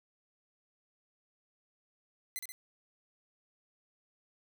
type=tone with echo; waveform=5% pulse; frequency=2038 Hz; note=C7; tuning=46 cents flat; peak=-26 dBFS; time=2.36-2.39 s; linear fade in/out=0 ms; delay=65 ms; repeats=2; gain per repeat=-4 dB; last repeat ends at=2.52 s; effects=none